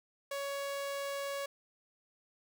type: tone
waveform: sawtooth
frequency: 559 Hz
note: C#5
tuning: 14 cents sharp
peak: -32 dBFS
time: 0.31-1.46 s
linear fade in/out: 5 ms
effects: none